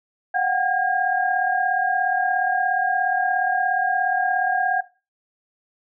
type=tone cluster; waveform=sine; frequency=723 / 760 / 1622 Hz; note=F#5 / F#5 / G#6; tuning=-40 / +46 / -41 cents; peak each=-23 dBFS; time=0.34-4.81 s; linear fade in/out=10 ms; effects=noise-tail reverb RT60 0.3 s tail -17 dB re dry